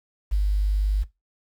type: tone with quantisation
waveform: sine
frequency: 50.3 Hz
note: G1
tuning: 45 cents sharp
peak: -18 dBFS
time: 0.31-1.04 s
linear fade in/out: 20 ms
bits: 8
effects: noise-tail reverb RT60 0.2 s tail -17 dB re dry